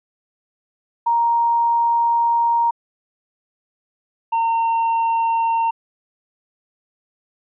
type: tone pair in turn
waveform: sine / triangle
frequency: 935 / 914.7 Hz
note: A#5 / A#5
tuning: +5 / -33 cents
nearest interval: unison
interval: 38 cents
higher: first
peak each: -14 dBFS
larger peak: neither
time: 1.06-2.71 / 4.32-5.71 s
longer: first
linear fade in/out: 10 ms
effects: resampled to 8000 Hz